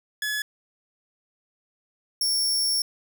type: tone pair in turn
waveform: sawtooth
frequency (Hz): 1703 / 5470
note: G#6 / F8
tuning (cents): +43 / -37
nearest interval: octave + minor sixth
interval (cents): 2020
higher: second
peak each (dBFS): -22 / -19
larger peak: second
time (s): 0.22-0.42 / 2.21-2.82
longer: second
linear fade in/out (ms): 2
effects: none